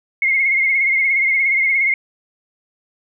sine tone with vibrato, 2146 Hz, C7, 43 cents sharp, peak -13 dBFS, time 0.22-1.94 s, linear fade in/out 2 ms, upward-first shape sine, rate 17 Hz, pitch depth 51 cents each way, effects none

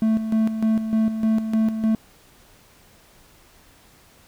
triangle tone with tremolo, 220.6 Hz, A3, 5 cents sharp, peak -14 dBFS, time 0.02-1.95 s, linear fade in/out 2 ms, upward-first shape square, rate 3.3 Hz, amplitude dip 60%, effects pink hiss -53 dBFS RMS until 4.27 s

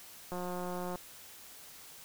click train, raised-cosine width 1 ms, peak -26 dBFS, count 115, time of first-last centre 0.32-0.957 s, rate 179 Hz, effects white hiss -52 dBFS RMS until 2.04 s

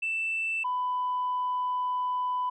sine tone pair in turn, 2658 / 997.8 Hz, E7 / B5, +14 / +17 cents, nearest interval octave + perfect fourth, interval 1697 cents, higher first, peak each -26 / -25 dBFS, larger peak second, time 0.02-0.64 / 0.64-2.5 s, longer second, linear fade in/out 10 ms, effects tanh soft clip ceiling -23 dBFS

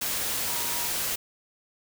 sine tone in noise, 951 Hz, A#5, 34 cents sharp, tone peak -39 dBFS, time 0.49-0.88 s, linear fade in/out 10 ms, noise white, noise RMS -29 dBFS, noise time 0.01-1.16 s, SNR -13 dB, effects none

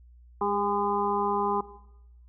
harmonic tone with a mistuned harmonic, 203.8 Hz, G#3, 32 cents flat, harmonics 1 / 2 / 4 / 5 / 6, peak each -35 / -29 / -29 / -29 / -35 dBFS, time 0.41-1.61 s, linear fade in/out 5 ms, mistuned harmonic 2, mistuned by -16 cents, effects noise-tail reverb RT60 0.9 s tail -17 dB re dry + added 60 Hz sine -50 dBFS peak until 2.28 s

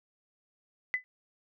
sine tone with exponential decay, 2009 Hz, B6, 29 cents sharp, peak -22 dBFS, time 0.94-1.04 s, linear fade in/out 0 ms, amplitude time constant 20 ms, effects none

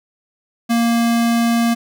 square tone, 233.1 Hz, A#3, in tune, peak -14 dBFS, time 0.69-1.75 s, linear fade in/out 20 ms, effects none

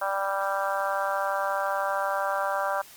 harmonic tone, 196 Hz, G3, in tune, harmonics 3 / 4 / 5 / 6 / 7 / 8, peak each -30 / -31 / -32 / -33 / -33 / -34 dBFS, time 0.01-2.82 s, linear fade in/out 10 ms, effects white hiss -49 dBFS RMS until 2.96 s + Opus 32 kbps

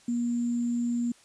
sine tone with sample-and-hold, 238.6 Hz, A#3, 41 cents sharp, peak -25 dBFS, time 0.08-1.12 s, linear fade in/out 5 ms, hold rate 7350 Hz, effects white hiss -58 dBFS RMS until 1.24 s + resampled to 22050 Hz

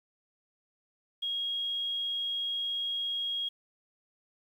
sine tone, 3281 Hz, G#7, 22 cents flat, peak -30 dBFS, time 1.22-3.49 s, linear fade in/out 10 ms, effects 10-bit

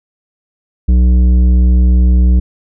sine tone with tanh clipping, 61.6 Hz, B1, 4 cents flat, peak -7 dBFS, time 0.88-2.4 s, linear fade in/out 10 ms, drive 10 dB, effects none

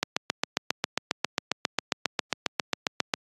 click train, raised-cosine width 0.2 ms, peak -5 dBFS, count 24, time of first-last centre 0.03-3.138 s, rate 7.4 Hz, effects high-pass 150 Hz 12 dB/octave + AAC 32 kbps

